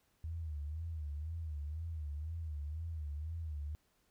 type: tone with vibrato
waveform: sine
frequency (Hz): 77.8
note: D#2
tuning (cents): 0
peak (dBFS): -38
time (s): 0.24-3.75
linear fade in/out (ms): 0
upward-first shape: sine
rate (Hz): 2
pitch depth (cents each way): 120
effects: pink hiss -75 dBFS RMS until 4.1 s